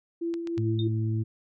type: tone with tremolo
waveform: sine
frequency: 336.8 Hz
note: E4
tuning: 37 cents sharp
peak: -26 dBFS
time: 0.21-0.88 s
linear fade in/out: 10 ms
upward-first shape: triangle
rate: 3.4 Hz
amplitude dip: 50%
type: clicks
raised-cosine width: 0.2 ms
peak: -25 dBFS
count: 3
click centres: 0.34 / 0.473 / 0.579 s
type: harmonic tone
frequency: 110.4 Hz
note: A2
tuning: 6 cents sharp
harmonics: 1 / 2 / 3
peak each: -25 / -36 / -35 dBFS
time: 0.57-1.24 s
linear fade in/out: 20 ms
type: tone with exponential decay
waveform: sine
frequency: 3657 Hz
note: A#7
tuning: 34 cents flat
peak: -31 dBFS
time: 0.79-0.89 s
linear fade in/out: 2 ms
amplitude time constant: 20 ms
effects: none